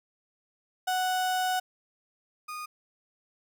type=tone pair in turn; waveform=35% pulse; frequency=740 / 1231.1 Hz; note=F#5 / D#6; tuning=0 / -19 cents; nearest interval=major sixth; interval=881 cents; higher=second; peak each=-24 / -34 dBFS; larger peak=first; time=0.87-1.6 / 2.48-2.66 s; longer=first; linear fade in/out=10 ms; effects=none